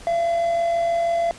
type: tone with amplitude modulation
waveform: triangle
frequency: 679 Hz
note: F5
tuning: 49 cents flat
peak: -15 dBFS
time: 0.07-1.31 s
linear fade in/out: 0 ms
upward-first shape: sine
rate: 46.2 Hz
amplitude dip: 30%
effects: pink hiss -43 dBFS RMS until 1.38 s + resampled to 22050 Hz